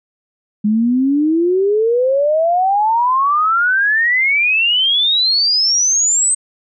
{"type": "exponential sweep", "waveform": "sine", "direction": "up", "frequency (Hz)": [205.9, 8320], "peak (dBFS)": -11, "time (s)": [0.64, 6.35], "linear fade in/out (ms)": 10, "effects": []}